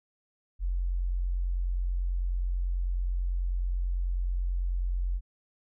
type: tone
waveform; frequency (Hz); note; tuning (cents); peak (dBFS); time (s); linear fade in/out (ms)
sine; 44.6; F1; +37; -26; 0.59-5.21; 50
effects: none